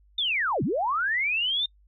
sine linear two-way sweep, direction down then up, 3673 to 110 to 3673 Hz, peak -23 dBFS, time 0.18-1.66 s, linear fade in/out 5 ms, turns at 0.63 s, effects noise-tail reverb RT60 0.1 s tail -26 dB re dry + added 50 Hz sine -56 dBFS peak until 1.87 s

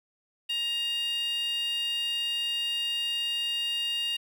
15% pulse tone with high-pass filter, 939 Hz, A#5, 12 cents sharp, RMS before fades -30 dBFS, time 0.49-4.17 s, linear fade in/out 10 ms, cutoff 3000 Hz, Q 9.9, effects none

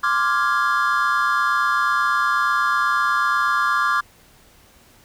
triangle chord, D half-diminished seventh, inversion third, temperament equal, 1046.5 / 1174.7 / 1396.9 / 1661.2 Hz, C6 / D6 / F6 / Ab6, 0 / 0 / 0 / 0 cents, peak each -23 / -18 / -20 / -22 dBFS, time 0.03-4.01 s, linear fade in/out 10 ms, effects tanh soft clip ceiling -5 dBFS + pink hiss -52 dBFS RMS until 5.04 s

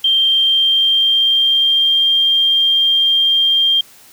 sine tone with pitch glide, 3164 to 3192 Hz, G7 to G7, +15 to +31 cents, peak -10 dBFS, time 0.04-3.81 s, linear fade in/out 5 ms, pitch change +16 cents, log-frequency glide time 0.21-2.04 s, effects white hiss -44 dBFS RMS until 4.12 s

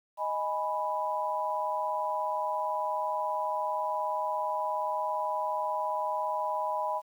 sine chord, G# minor, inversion second, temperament equal, 622.3 / 830.6 / 987.8 Hz, D#5 / G#5 / B5, 0 / 0 / 0 cents, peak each -34 / -34 / -31 dBFS, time 0.17-7.02 s, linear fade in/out 50 ms, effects 10-bit

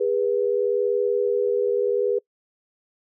sine tone pair together, 407.2 / 487.9 Hz, G#4 / B4, -34 / -21 cents, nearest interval minor third, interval 313 cents, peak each -22 dBFS, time 0-2.19 s, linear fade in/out 10 ms, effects noise-tail reverb RT60 0.1 s tail -25 dB re dry

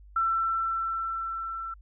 sine tone with level ramp, 1341 Hz, E6, 29 cents sharp, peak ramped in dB -22 to -33 dBFS, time 0.16-1.74 s, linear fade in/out 5 ms, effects added 50 Hz sine -48 dBFS peak until 1.81 s

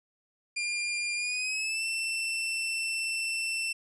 sawtooth tone with pitch glide, 2402 to 2681 Hz, D7 to E7, +38 to +29 cents, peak -26 dBFS, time 0.56-3.73 s, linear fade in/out 10 ms, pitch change +191 cents, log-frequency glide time 1.16-1.85 s, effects resampled to 24000 Hz

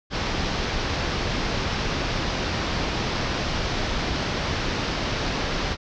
pink low-pass noise, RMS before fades -26 dBFS, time 0.1-5.77 s, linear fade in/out 50 ms, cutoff 5700 Hz, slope 48 dB/octave, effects none

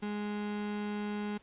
35% pulse tone, 207.7 Hz, G#3, in tune, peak -32 dBFS, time 0.02-1.38 s, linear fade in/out 10 ms, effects pink hiss -63 dBFS RMS until 1.42 s + resampled to 8000 Hz

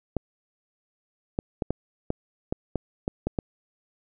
clicks, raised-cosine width 2 ms, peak -12 dBFS, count 10, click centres 0.167 / 1.389 / 1.622 / 1.706 / 2.104 / 2.525 / 2.757 / 3.079 / 3.27 / 3.388 s, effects none

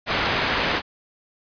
white low-pass noise, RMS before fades -23 dBFS, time 0.06-0.82 s, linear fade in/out 50 ms, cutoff 2600 Hz, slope 12 dB/octave, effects resampled to 11025 Hz

